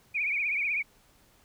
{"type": "tone with vibrato", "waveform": "sine", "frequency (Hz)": 2336, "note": "D7", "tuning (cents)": -10, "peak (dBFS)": -26, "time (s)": [0.14, 0.83], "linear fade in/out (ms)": 20, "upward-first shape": "triangle", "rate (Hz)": 16, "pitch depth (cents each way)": 130, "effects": ["pink hiss -62 dBFS RMS until 1.44 s"]}